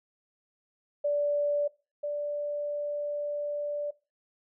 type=tone pair in turn; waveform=sine; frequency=582 / 585.3 Hz; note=D5 / D5; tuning=-16 / -6 cents; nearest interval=unison; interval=10 cents; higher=second; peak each=-24 / -29 dBFS; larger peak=first; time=1.04-1.68 / 2.03-3.91 s; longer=second; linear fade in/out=10 ms; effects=noise-tail reverb RT60 0.3 s tail -21 dB re dry

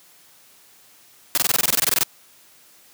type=noise bursts; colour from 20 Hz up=white; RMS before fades=-18 dBFS; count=15; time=1.35-2.033 s; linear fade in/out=0 ms; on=25 ms; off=22 ms; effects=white hiss -52 dBFS RMS until 2.93 s + high-pass 100 Hz 12 dB/octave

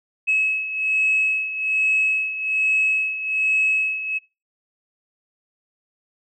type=beating tone pair; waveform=sine; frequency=2575 / 2576.2 Hz; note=E7 / E7; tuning=-41 / -40 cents; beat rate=1.2 Hz; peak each=-24 / -19 dBFS; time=0.27-4.19 s; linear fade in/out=20 ms; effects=noise-tail reverb RT60 0.3 s tail -25 dB re dry + tanh soft clip ceiling -11 dBFS

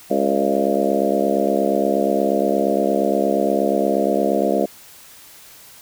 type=harmonic tone with a mistuned harmonic; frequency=68.5 Hz; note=C#2; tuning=20 cents flat; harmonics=3 / 4 / 5 / 6 / 7 / 8 / 9 / 10; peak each=-24 / -24 / -24 / -24 / -24 / -24 / -24 / -24 dBFS; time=0.1-4.66 s; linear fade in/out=10 ms; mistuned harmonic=8; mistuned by=+34 cents; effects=white hiss -44 dBFS RMS until 5.81 s

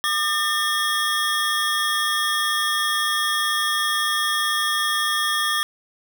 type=tone cluster; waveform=square; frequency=1207 / 1803 / 3316 Hz; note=D6 / A6 / G#7; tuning=+47 / +42 / -3 cents; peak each=-25 dBFS; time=0.04-5.63 s; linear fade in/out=0 ms; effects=none

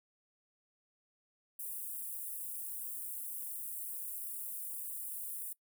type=high-pass noise; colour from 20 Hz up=white; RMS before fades=-42 dBFS; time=1.59-5.53 s; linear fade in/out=5 ms; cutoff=8800 Hz; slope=48 dB/octave; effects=noise-tail reverb RT60 0.1 s tail -21 dB re dry

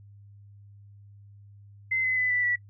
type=tone with pitch steps; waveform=sine; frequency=2061 / 2033 / 2005 / 1977 / 1949.8 Hz; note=C7 / B6 / B6 / B6 / B6; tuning=-27 / +50 / +26 / +1 / -23 cents; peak=-23 dBFS; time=1.91-2.56 s; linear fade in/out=10 ms; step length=130 ms; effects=noise-tail reverb RT60 0.1 s tail -22 dB re dry + added 101 Hz sine -48 dBFS peak until 2.69 s

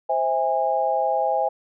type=chord; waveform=sine; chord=C augmented; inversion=none; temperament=just; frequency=523.3 / 654.1 / 817.6 Hz; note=C5 / E5 / G#5; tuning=0 / -14 / -27 cents; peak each=-25 / -24 / -22 dBFS; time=0.09-1.49 s; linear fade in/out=10 ms; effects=none

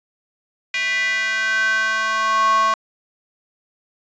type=tone with high-pass filter sweep; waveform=square; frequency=220 Hz; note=A3; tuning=in tune; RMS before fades=-19 dBFS; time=0.74-2.74 s; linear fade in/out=2 ms; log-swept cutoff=2200 to 1000 Hz; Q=6; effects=resampled to 16000 Hz

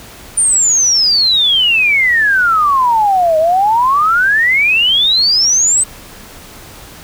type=exponential two-way sweep; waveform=sine; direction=down then up; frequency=9240 to 618 to 8310 Hz; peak=-8 dBFS; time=0.37-5.84 s; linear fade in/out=10 ms; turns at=3.38 s; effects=pink hiss -35 dBFS RMS until 7.03 s

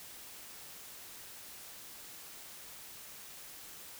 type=silence; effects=white hiss -50 dBFS RMS until 3.99 s

